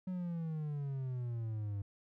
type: exponential sweep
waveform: triangle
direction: down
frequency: 186.7 to 98.7 Hz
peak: -34 dBFS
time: 0.07-1.82 s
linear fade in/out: 5 ms
effects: none